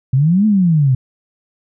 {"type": "exponential two-way sweep", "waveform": "sine", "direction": "up then down", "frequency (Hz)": [124.9, 220, 124.9], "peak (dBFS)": -9, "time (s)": [0.13, 0.95], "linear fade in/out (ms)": 5, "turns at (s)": 0.46, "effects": []}